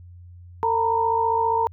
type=tone cluster; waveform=sine; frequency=451.1 / 915 / 970 Hz; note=A4 / A#5 / B5; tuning=+43 / -32 / -31 cents; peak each=-25 / -20 / -26 dBFS; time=0.63-1.67 s; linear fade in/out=0 ms; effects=added 88 Hz sine -41 dBFS peak until 1.72 s